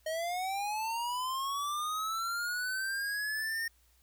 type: linear sweep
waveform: square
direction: up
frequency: 622.3 to 1839 Hz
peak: -33 dBFS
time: 0.06-3.68 s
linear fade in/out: 5 ms
effects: added 60 Hz sine -66 dBFS peak until 4.02 s + white hiss -69 dBFS RMS until 4.02 s

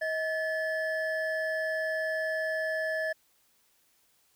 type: tone pair together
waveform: triangle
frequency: 635 / 1730 Hz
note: D#5 / A6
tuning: +35 / -30 cents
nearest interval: octave + perfect fourth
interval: 1735 cents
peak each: -29 / -30 dBFS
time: 0.01-3.13 s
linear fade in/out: 10 ms
effects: white hiss -68 dBFS RMS until 4.35 s

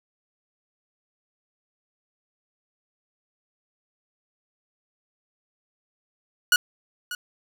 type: tone with echo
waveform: sawtooth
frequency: 1457 Hz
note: F#6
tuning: 27 cents flat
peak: -11 dBFS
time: 6.52-6.56 s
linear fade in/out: 2 ms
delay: 590 ms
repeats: 1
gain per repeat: -15 dB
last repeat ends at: 7.15 s
effects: none

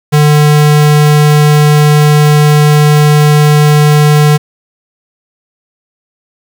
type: tone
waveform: square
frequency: 149.3 Hz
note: D3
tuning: 29 cents sharp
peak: -4 dBFS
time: 0.12-4.38 s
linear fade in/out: 20 ms
effects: 7-bit

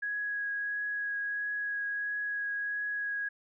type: tone with vibrato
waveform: sine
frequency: 1661.2 Hz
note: G#6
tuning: in tune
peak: -31 dBFS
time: 0.02-3.29 s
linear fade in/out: 10 ms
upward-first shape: triangle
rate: 1.5 Hz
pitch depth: 12 cents each way
effects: none

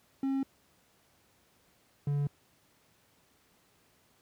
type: tone pair in turn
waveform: triangle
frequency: 270 / 143.69 Hz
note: C#4 / D3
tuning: -45 / -37 cents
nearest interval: major seventh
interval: 1092 cents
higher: first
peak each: -26 / -25 dBFS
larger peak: second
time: 0.23-0.43 / 2.07-2.27 s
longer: neither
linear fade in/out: 2 ms
effects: pink hiss -67 dBFS RMS until 4.21 s + high-pass 80 Hz 12 dB/octave

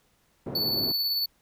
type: band-pass noise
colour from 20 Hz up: pink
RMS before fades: -35 dBFS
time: 0.46-0.92 s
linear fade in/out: 5 ms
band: 150 to 490 Hz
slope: 12 dB/octave
type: tone with tremolo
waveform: square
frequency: 4465 Hz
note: C#8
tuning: 12 cents sharp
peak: -24 dBFS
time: 0.55-1.26 s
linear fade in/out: 5 ms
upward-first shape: sine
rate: 18 Hz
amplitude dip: 30%
effects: pink hiss -67 dBFS RMS until 1.41 s

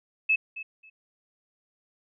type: tone with echo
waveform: sine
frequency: 2600 Hz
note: E7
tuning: 24 cents flat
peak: -19 dBFS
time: 0.29-0.36 s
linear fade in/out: 10 ms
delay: 270 ms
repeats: 2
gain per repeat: -15 dB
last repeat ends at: 0.9 s
effects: none

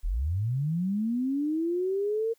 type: linear sweep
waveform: sine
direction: up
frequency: 33.07 to 461.8 Hz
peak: -25 dBFS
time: 0.03-2.34 s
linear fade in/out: 20 ms
effects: white hiss -67 dBFS RMS until 2.38 s

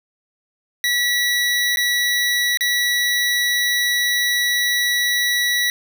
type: tone with dropouts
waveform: 25% pulse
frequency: 1942 Hz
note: B6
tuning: 30 cents flat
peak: -13 dBFS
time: 0.84-5.7 s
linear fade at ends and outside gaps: 1 ms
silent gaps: 1.76-1.771 / 2.573-2.608 s
effects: none

